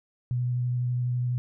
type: tone with vibrato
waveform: sine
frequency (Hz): 123.47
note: B2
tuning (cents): 0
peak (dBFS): -24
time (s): 0.31-1.38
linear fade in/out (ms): 0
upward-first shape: sine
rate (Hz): 12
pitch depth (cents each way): 12
effects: none